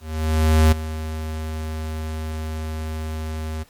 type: tone with ADSR envelope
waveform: square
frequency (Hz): 78.6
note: D#2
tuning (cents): +18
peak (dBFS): -11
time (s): 0-3.64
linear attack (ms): 720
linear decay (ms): 9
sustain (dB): -15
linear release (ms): 19
effects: pink hiss -54 dBFS RMS until 3.69 s + MP3 96 kbps